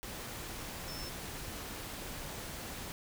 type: tone in noise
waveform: sine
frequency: 5320 Hz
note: E8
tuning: 15 cents sharp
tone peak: -45 dBFS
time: 0.88-1.09 s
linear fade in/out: 0 ms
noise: pink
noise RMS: -43 dBFS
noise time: 0.03-2.92 s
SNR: -5 dB
effects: none